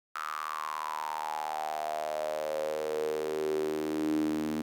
sawtooth tone with high-pass filter sweep, 77.1 Hz, D#2, 15 cents flat, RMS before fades -33 dBFS, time 0.15-4.62 s, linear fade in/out 5 ms, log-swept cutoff 1300 to 260 Hz, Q 9.1, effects none

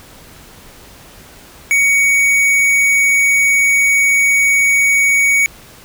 sine tone with tanh clipping, 2241 Hz, C#7, 18 cents sharp, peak -11 dBFS, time 1.71-5.46 s, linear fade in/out 0 ms, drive 14 dB, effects pink hiss -40 dBFS RMS until 5.84 s

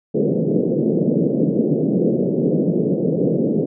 pink band-pass noise, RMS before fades -18 dBFS, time 0.14-3.66 s, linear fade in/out 10 ms, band 150 to 520 Hz, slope 48 dB/octave, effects none

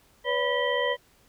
sine tone cluster, 493.5 / 569 / 991 / 1942 / 3121 Hz, B4 / C#5 / B5 / B6 / G7, -1 / +45 / +6 / -30 / -8 cents, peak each -28 / -29 / -31 / -29 / -33 dBFS, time 0.24-0.97 s, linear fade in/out 50 ms, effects pink hiss -61 dBFS RMS until 1.28 s

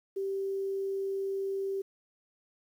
sine tone, 390.1 Hz, G4, 8 cents flat, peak -30 dBFS, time 0.16-1.82 s, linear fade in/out 10 ms, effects 10-bit

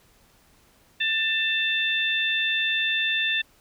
harmonic tone, 890 Hz, A5, 20 cents sharp, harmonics 2 / 3 / 4, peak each -26 / -26 / -26 dBFS, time 1-3.42 s, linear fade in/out 10 ms, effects pink hiss -59 dBFS RMS until 3.6 s

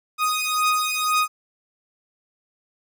sawtooth beating tone pair, 1244.5 / 1246.5 Hz, D#6 / D#6, 0 / +3 cents, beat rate 2 Hz, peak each -19 dBFS, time 0.18-1.28 s, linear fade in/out 50 ms, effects none

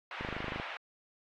white band-pass noise, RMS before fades -42 dBFS, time 0.11-0.77 s, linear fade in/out 2 ms, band 600 to 2600 Hz, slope 24 dB/octave
click train, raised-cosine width 2 ms, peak -25 dBFS, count 11, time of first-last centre 0.21-0.599 s, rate 25.7 Hz
effects AAC 48 kbps

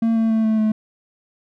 triangle tone with pitch steps, 227.3 / 224.6 / 221.9 / 219.2 / 216.5 Hz, A#3 / A3 / A3 / A3 / A3, -43 / +36 / +15 / -6 / -28 cents, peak -13 dBFS, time 0.02-0.72 s, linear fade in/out 5 ms, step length 140 ms, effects none

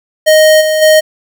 square tone with level steps, 622.3 Hz, D#5, in tune, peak -4 / -10 / -4 dBFS, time 0.26-1.01 s, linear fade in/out 20 ms, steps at 0.6 / 0.81 s, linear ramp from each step 20 ms, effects none

